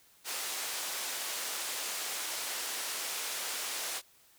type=band-pass noise; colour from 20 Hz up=white; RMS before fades=-37 dBFS; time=0.24-4.02 s; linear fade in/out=50 ms; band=440 to 10000 Hz; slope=12 dB/octave; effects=white hiss -63 dBFS RMS until 4.38 s